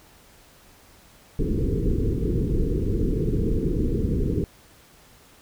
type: low-pass noise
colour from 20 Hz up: pink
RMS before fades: -23 dBFS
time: 1.39-4.44 s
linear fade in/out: 2 ms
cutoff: 470 Hz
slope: 96 dB/octave
effects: pink hiss -53 dBFS RMS until 5.41 s